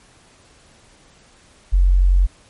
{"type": "tone", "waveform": "sine", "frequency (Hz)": 45.57, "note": "F#1", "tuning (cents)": -26, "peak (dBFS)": -10, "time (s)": [1.72, 2.27], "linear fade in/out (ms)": 20, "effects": ["pink hiss -51 dBFS RMS until 2.49 s", "MP3 48 kbps"]}